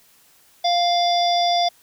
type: harmonic tone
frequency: 698.5 Hz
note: F5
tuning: in tune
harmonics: 1 / 3 / 5 / 7 / 8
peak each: -17 / -33 / -24 / -27 / -33 dBFS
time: 0.64-1.69 s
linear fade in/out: 10 ms
effects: white hiss -55 dBFS RMS until 1.82 s